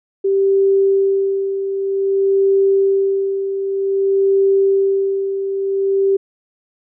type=tone with tremolo; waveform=sine; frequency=391 Hz; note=G4; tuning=4 cents flat; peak=-10 dBFS; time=0.24-6.17 s; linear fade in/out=10 ms; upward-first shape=sine; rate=0.53 Hz; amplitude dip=60%; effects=none